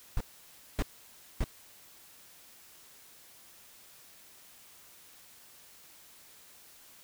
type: noise bursts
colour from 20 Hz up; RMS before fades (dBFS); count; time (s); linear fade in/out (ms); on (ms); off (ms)
brown; -28; 3; 0.17-1.441; 2; 37; 580
effects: white hiss -56 dBFS RMS until 7.03 s